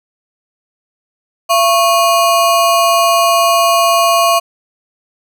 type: ring-modulated tone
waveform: square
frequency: 890 Hz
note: A5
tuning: 20 cents sharp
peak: -6 dBFS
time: 1.49-4.4 s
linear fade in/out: 20 ms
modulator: 211 Hz
effects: none